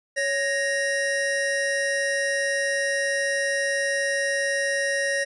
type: tone pair together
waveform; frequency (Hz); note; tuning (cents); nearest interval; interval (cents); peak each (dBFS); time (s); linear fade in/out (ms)
square; 556 / 1867.5; C#5 / A#6; +5 / +3; octave + major sixth; 2098; -27 / -25; 0.16-5.25; 20
effects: resampled to 24000 Hz